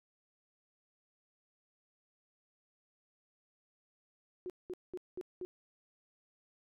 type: tone bursts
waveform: sine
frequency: 363.4 Hz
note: F#4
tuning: 31 cents flat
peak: -38 dBFS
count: 5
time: 4.46-5.45 s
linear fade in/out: 0 ms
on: 38 ms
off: 200 ms
effects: none